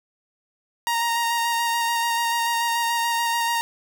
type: tone with vibrato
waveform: sawtooth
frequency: 933 Hz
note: A#5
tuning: 1 cent sharp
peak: -17 dBFS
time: 0.87-3.61 s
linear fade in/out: 0 ms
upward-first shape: square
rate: 6.9 Hz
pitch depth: 13 cents each way
effects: none